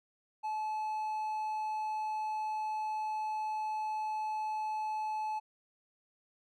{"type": "tone", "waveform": "triangle", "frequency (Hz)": 862, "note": "A5", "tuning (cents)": -36, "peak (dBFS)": -31, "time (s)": [0.43, 5.4], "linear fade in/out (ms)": 20, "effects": []}